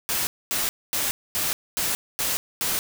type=noise bursts; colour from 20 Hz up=white; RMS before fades=-25 dBFS; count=7; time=0.09-2.79 s; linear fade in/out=0 ms; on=180 ms; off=240 ms; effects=none